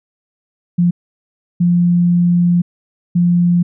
sine tone bursts at uneven times, 174.61 Hz, F3, in tune, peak -9 dBFS, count 3, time 0.78-0.91 / 1.6-2.62 / 3.15-3.63 s, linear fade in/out 10 ms, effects none

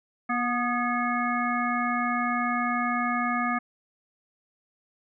harmonic tone with a mistuned harmonic, 241.8 Hz, B3, 36 cents flat, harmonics 1 / 3 / 5 / 7 / 9, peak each -29 / -31 / -28 / -33 / -33 dBFS, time 0.29-3.59 s, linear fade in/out 10 ms, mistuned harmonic 5, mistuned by +33 cents, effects none

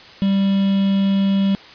triangle tone with quantisation, 196 Hz, G3, in tune, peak -12 dBFS, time 0.22-1.55 s, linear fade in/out 0 ms, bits 5, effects white hiss -41 dBFS RMS until 1.74 s + resampled to 11025 Hz

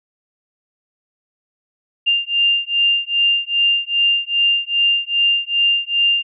sine beating tone pair, 2795 / 2797.5 Hz, F7 / F7, +1 / +2 cents, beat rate 2.5 Hz, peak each -17 dBFS, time 2.06-6.23 s, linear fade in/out 20 ms, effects none

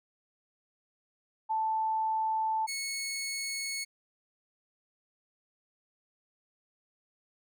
sine / 15% pulse tone pair in turn, 880 / 2198 Hz, A5 / C#7, 0 / -15 cents, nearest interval octave + major third, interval 1585 cents, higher second, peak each -27 dBFS, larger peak neither, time 1.49-2.67 / 2.67-3.85 s, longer neither, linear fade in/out 20 ms, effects none

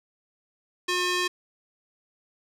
square tone with band-pass filter, 359.6 Hz, F#4, 49 cents flat, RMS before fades -26 dBFS, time 0.88-1.28 s, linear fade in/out 10 ms, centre 3200 Hz, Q 0.68, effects none

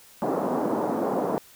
pink band-pass noise, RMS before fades -26 dBFS, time 0.22-1.38 s, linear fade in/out 0 ms, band 210 to 960 Hz, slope 24 dB/octave, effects white hiss -52 dBFS RMS until 1.55 s

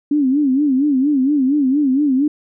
sine tone with vibrato, 277.2 Hz, C#4, in tune, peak -12 dBFS, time 0.11-2.28 s, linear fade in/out 5 ms, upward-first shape sine, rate 4.3 Hz, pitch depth 140 cents each way, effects none

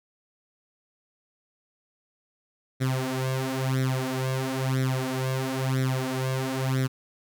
sawtooth tone with flanger, 131.1 Hz, C3, 4 cents sharp, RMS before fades -27 dBFS, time 2.8-6.88 s, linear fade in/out 20 ms, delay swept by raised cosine 0.52 to 5.82 ms, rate 1 Hz, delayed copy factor +0.85, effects none

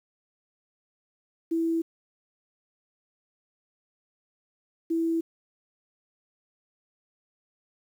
sine tone pair in turn, 329.6 / 329.6 Hz, E4 / E4, 0 / 0 cents, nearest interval unison, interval 0 cents, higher neither, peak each -23 dBFS, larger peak neither, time 1.51-1.82 / 4.9-5.21 s, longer neither, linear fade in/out 10 ms, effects 9-bit

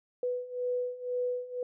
sine beating tone pair, 493.9 / 495.9 Hz, B4 / B4, 0 / +7 cents, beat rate 2 Hz, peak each -35 / -32 dBFS, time 0.23-1.63 s, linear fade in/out 2 ms, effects none

